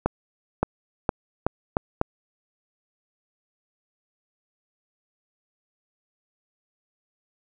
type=accelerating click train; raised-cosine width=1 ms; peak=-6 dBFS; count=6; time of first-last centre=0.06-2.014 s; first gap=570 ms; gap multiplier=0.81; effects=none